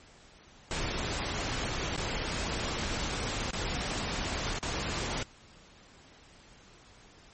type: noise with dropouts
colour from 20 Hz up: pink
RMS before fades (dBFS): -33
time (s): 0.71-5.23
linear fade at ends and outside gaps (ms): 1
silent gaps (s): 1.964-1.976 / 3.507-3.532 / 4.586-4.628
effects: pink hiss -56 dBFS RMS until 7.33 s + MP3 32 kbps